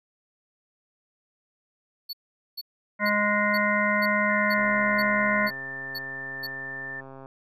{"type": "tone bursts", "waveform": "square", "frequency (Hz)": 4435, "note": "C#8", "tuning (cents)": 0, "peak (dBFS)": -32, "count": 10, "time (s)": [2.09, 6.47], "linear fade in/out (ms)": 10, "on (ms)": 42, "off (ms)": 440}
{"type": "harmonic tone", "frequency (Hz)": 207.7, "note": "G#3", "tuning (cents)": 0, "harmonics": [1, 3, 5, 7, 9, 10], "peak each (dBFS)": [-28, -28, -28, -28, -28, -28], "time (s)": [2.99, 5.51], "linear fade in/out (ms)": 50}
{"type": "tone", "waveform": "sine", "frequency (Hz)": 1782, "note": "A6", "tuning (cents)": 22, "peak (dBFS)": -33, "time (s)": [4.29, 7.01], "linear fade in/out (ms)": 10}
{"type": "click train", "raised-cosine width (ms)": 1, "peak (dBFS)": -30, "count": 360, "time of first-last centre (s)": [4.58, 7.259], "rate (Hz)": 134}
{"effects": []}